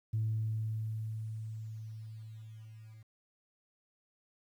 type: tone with level ramp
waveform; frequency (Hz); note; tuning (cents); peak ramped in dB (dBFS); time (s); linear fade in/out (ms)
sine; 110; A2; 0; -28 to -50; 0.13-3.03; 10
effects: tanh soft clip ceiling -25 dBFS + 11-bit